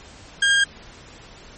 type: tone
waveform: 30% pulse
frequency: 1613 Hz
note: G6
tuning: 49 cents sharp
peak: -12 dBFS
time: 0.42-0.64 s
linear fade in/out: 5 ms
effects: pink hiss -44 dBFS RMS until 1.57 s + MP3 32 kbps